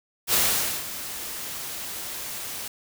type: noise with ADSR envelope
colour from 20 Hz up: white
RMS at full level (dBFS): -20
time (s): 0.27-2.68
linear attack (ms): 65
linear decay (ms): 490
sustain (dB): -14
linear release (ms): 4
effects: none